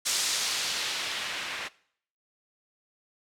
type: noise with low-pass filter sweep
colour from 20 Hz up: blue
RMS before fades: -31 dBFS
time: 0.05-1.69 s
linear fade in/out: 20 ms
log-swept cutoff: 6600 to 2100 Hz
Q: 1
effects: noise-tail reverb RT60 0.6 s tail -21 dB re dry